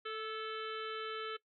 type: harmonic tone with a mistuned harmonic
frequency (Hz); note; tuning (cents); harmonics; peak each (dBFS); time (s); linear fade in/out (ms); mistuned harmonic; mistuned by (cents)
440; A4; 0; 1 / 3 / 4 / 5 / 6 / 7 / 8 / 9; -42 / -42 / -48 / -51 / -54 / -48 / -55 / -54; 0.05-1.37; 10; 4; -41
effects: noise-tail reverb RT60 0.1 s tail -20 dB re dry